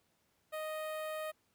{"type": "tone with notch filter", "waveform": "sawtooth", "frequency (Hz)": 622.3, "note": "D#5", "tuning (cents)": 0, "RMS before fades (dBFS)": -40, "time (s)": [0.52, 1.32], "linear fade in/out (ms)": 20, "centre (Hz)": 5700, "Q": 0.74, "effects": ["pink hiss -75 dBFS RMS until 1.54 s", "high-pass 80 Hz 12 dB/octave"]}